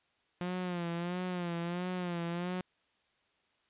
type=tone with vibrato; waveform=sawtooth; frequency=175.9 Hz; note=F3; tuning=13 cents sharp; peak=-30 dBFS; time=0.41-2.61 s; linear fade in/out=0 ms; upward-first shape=sine; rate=1.5 Hz; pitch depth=67 cents each way; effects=white hiss -73 dBFS RMS until 3.69 s + resampled to 8000 Hz